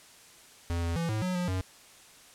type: tone with pitch steps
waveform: square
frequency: 85.2 / 84.5 / 167.6 / 108.5 / 183 / 178.2 / 93 Hz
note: F2 / E2 / E3 / A2 / F#3 / F3 / F#2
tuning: -42 / +43 / +29 / -24 / -19 / +35 / +9 cents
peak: -29 dBFS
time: 0.7-1.61 s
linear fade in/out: 0 ms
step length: 130 ms
effects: white hiss -54 dBFS RMS until 2.34 s + low-pass 10000 Hz 12 dB/octave